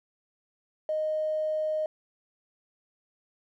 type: tone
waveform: triangle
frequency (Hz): 620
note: D#5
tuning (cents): -6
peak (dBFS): -22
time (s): 0.89-1.86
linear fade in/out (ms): 2
effects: tanh soft clip ceiling -24 dBFS